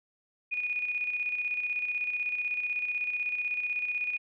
sine tone with tremolo, 2464 Hz, D#7, 17 cents flat, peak -27 dBFS, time 0.51-4.18 s, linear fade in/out 20 ms, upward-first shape square, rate 16 Hz, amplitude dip 45%, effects none

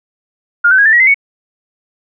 sine tone with pitch steps, 1416 / 1526.4 / 1645.5 / 1773.8 / 1912.1 / 2061 / 2222 Hz, F6 / G6 / G#6 / A6 / A#6 / C7 / C#7, +23 / -47 / -16 / +14 / +43 / -27 / +4 cents, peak -5 dBFS, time 0.64-1.144 s, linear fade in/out 10 ms, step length 72 ms, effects none

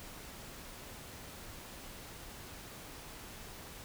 silence, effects pink hiss -49 dBFS RMS until 3.84 s

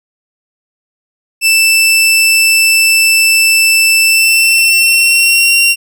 sawtooth tone with pitch glide, 2653 to 2751 Hz, E7 to F7, +10 to -27 cents, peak -3 dBFS, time 1.41-5.76 s, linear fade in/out 50 ms, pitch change +63 cents, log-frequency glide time 3.99-5.58 s, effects none

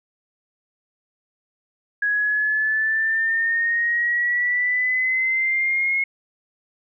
sine exponential sweep, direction up, 1661.2 to 2169 Hz, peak -18 dBFS, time 2.02-6.04 s, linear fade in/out 5 ms, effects none

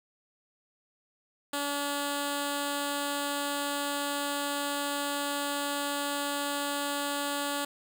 5% pulse tone with notch filter, 285.8 Hz, D4, 47 cents flat, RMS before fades -32 dBFS, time 1.53-7.65 s, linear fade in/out 5 ms, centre 2200 Hz, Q 1.4, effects none

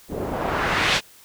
white noise with low-pass filter sweep, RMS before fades -23 dBFS, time 0.08-1.01 s, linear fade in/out 50 ms, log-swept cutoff 330 to 3900 Hz, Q 1.1, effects white hiss -50 dBFS RMS until 1.24 s

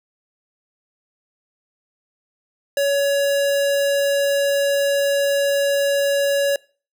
square tone, 562 Hz, C#5, 24 cents sharp, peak -17 dBFS, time 2.77-6.56 s, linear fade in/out 2 ms, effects noise-tail reverb RT60 0.4 s tail -25 dB re dry

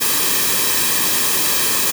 white noise with comb filter, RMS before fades -17 dBFS, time 0-1.92 s, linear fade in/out 20 ms, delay 1.4 ms, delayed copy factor -0.6, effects none

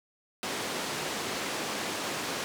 pink band-pass noise, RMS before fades -34 dBFS, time 0.43-2.44 s, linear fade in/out 0 ms, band 250 to 8000 Hz, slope 12 dB/octave, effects none

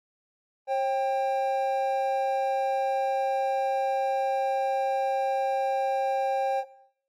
triangle tone pair together, 540 / 788.7 Hz, C#5 / G5, -45 / +10 cents, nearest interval perfect fifth, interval 655 cents, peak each -24 dBFS, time 0.67-6.64 s, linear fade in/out 50 ms, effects noise-tail reverb RT60 0.7 s tail -18 dB re dry + AAC 64 kbps

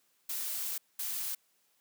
blue noise bursts at uneven times, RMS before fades -36 dBFS, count 2, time 0.29-0.78 / 0.99-1.35 s, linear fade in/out 5 ms, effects white hiss -72 dBFS RMS until 1.8 s + high-pass 150 Hz 12 dB/octave

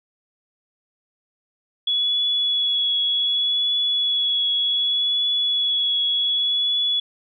sine tone with vibrato, 3382 Hz, G#7, 31 cents sharp, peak -18 dBFS, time 1.87-7 s, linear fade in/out 5 ms, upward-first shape triangle, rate 0.66 Hz, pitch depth 17 cents each way, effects none

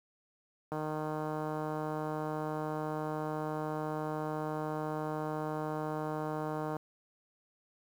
click train, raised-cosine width 1 ms, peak -23 dBFS, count 932, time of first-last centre 0.72-6.765 s, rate 154 Hz, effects high-pass 80 Hz 12 dB/octave + 9-bit

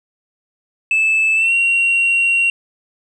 sine tone with pitch glide, 2624 to 2747 Hz, E7 to F7, -9 to -29 cents, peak -10 dBFS, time 0.91-2.5 s, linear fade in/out 2 ms, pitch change +80 cents, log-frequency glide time 1.35-1.53 s, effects tanh soft clip ceiling -10 dBFS

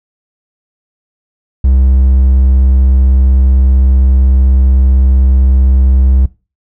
triangle tone, 65.41 Hz, C2, in tune, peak -3 dBFS, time 1.64-6.26 s, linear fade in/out 5 ms, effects noise-tail reverb RT60 0.3 s tail -20 dB re dry

